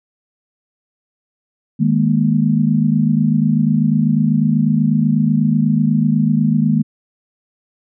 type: chord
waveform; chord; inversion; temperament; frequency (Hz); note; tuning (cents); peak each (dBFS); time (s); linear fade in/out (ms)
sine; D# suspended fourth; none; equal with one note detuned; 155.56 / 207.7 / 235.8; D#3 / G#3 / A#3; 0 / 0 / +20; -16; 1.79-6.83; 20
effects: none